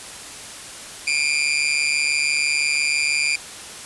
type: tone with amplitude modulation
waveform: sawtooth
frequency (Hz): 2391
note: D7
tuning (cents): +30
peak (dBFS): -11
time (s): 1.07-3.36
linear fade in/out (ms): 5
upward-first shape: sine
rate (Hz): 146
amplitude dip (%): 85
effects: white hiss -36 dBFS RMS until 3.85 s + resampled to 24000 Hz